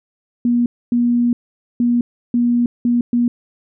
sine tone bursts at uneven times, 240 Hz, B3, 49 cents flat, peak -12 dBFS, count 6, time 0.45-0.66 / 0.92-1.33 / 1.8-2.01 / 2.34-2.66 / 2.85-3.01 / 3.13-3.28 s, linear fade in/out 2 ms, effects none

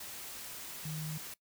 sine tone in noise, 155.56 Hz, D#3, in tune, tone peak -37 dBFS, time 0.85-1.18 s, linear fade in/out 5 ms, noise white, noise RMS -45 dBFS, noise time 0-1.34 s, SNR +5 dB, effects noise-tail reverb RT60 0.1 s tail -20 dB re dry

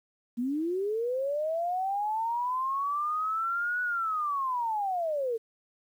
sine linear two-way sweep, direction up then down, 230 to 1480 to 437.9 Hz, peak -27 dBFS, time 0.37-5.38 s, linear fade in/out 20 ms, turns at 3.82 s, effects 10-bit

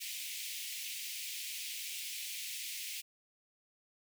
pink high-pass noise, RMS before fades -42 dBFS, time 0-3.02 s, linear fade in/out 20 ms, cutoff 2200 Hz, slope 48 dB/octave, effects none

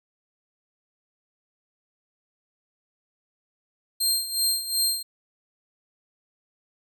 20% pulse tone with tremolo, 4186 Hz, C8, in tune, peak -14 dBFS, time 4-5.03 s, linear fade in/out 10 ms, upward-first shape sine, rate 2.7 Hz, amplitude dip 75%, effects none

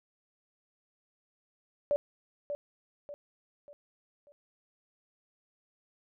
sine tone with echo, 579 Hz, D5, 25 cents flat, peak -24 dBFS, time 1.91-1.96 s, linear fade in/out 0 ms, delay 590 ms, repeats 4, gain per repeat -8 dB, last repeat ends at 4.32 s, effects none

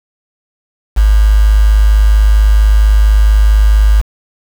sine tone with quantisation, 52.2 Hz, G#1, 10 cents sharp, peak -4 dBFS, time 0.96-4.02 s, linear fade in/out 20 ms, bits 4, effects none

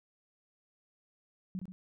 sine tone with echo, 185.4 Hz, F#3, 4 cents sharp, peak -34 dBFS, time 1.55-1.59 s, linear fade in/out 0 ms, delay 65 ms, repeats 2, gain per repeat -5 dB, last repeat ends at 1.72 s, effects none

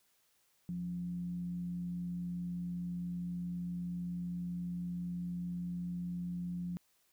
sine tone with frequency modulation, 176.2 Hz, F3, 16 cents sharp, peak -36 dBFS, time 0.69-6.77 s, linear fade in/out 0 ms, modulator 99.9 Hz, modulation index 0.2, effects white hiss -73 dBFS RMS until 7.12 s

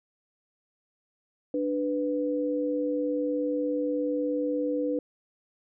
sine tone pair together, 295 / 496.1 Hz, D4 / B4, +8 / +8 cents, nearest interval major sixth, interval 900 cents, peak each -28 dBFS, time 1.54-4.99 s, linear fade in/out 2 ms, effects none

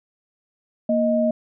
sine tone pair together, 233.9 / 624.4 Hz, A#3 / D#5, +6 / +6 cents, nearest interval octave + perfect fourth, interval 1700 cents, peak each -20 / -19 dBFS, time 0.89-1.31 s, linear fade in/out 5 ms, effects none

